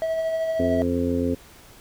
triangle tone with tremolo, 648 Hz, E5, 30 cents flat, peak -19 dBFS, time 0.02-0.82 s, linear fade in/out 0 ms, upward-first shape sine, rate 13 Hz, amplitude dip 30%
harmonic tone, 87.31 Hz, F2, in tune, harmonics 1 / 2 / 3 / 4 / 5 / 6, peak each -29 / -34 / -23 / -33 / -28 / -30 dBFS, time 0.59-1.35 s, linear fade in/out 10 ms
effects pink hiss -49 dBFS RMS until 1.8 s

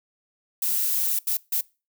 violet noise bursts at uneven times, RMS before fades -24 dBFS, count 3, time 0.62-1.19 / 1.27-1.37 / 1.52-1.61 s, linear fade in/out 5 ms, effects noise-tail reverb RT60 0.3 s tail -23 dB re dry

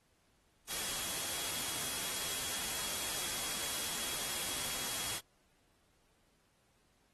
sine tone in noise, 3311 Hz, G#7, 6 cents flat, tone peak -48 dBFS, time 0.67-5.21 s, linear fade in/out 50 ms, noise white, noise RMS -38 dBFS, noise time 0.67-5.21 s, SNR -13 dB, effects pink hiss -73 dBFS RMS until 7.13 s + AAC 32 kbps

